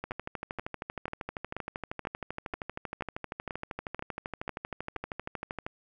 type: two click trains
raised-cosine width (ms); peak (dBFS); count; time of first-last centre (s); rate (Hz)
0.5; -20 / -20; 11 / 73; 0.11-4.964 / 0.04-5.665; 2.06 / 12.8
effects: none